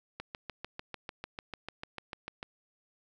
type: click train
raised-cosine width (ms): 0.3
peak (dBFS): -23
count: 16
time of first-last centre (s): 0.2-2.429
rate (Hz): 6.73
effects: none